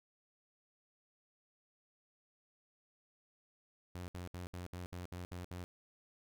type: tone bursts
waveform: sawtooth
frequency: 89.2 Hz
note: F2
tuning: 37 cents sharp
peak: -39 dBFS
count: 9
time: 3.95-5.64 s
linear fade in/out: 0 ms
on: 130 ms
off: 65 ms
effects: none